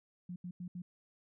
sine tone bursts at uneven times, 177.9 Hz, F3, 32 cents sharp, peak -40 dBFS, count 4, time 0.29-0.36 / 0.44-0.51 / 0.6-0.68 / 0.75-0.82 s, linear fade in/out 5 ms, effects none

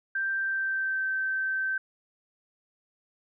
sine tone with pitch glide, 1572 to 1549.5 Hz, G6 to G6, +4 to -21 cents, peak -26 dBFS, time 0.15-1.78 s, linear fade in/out 5 ms, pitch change -25 cents, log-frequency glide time 0.37-1.05 s, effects none

